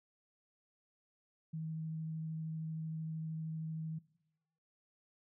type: tone with vibrato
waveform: sine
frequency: 159.3 Hz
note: D#3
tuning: 41 cents sharp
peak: -38 dBFS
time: 1.53-3.99 s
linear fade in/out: 10 ms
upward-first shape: triangle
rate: 13 Hz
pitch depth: 11 cents each way
effects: noise-tail reverb RT60 0.9 s tail -20 dB re dry